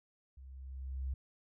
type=tone with level ramp; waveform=sine; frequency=66 Hz; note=C2; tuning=16 cents sharp; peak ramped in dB=-50 to -33 dBFS; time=0.37-1.14 s; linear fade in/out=5 ms; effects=none